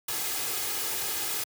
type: noise with comb filter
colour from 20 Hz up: white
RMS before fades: -31 dBFS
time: 0.08-1.44 s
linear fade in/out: 5 ms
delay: 2.4 ms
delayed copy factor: +0.6
effects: high-pass 100 Hz 12 dB/octave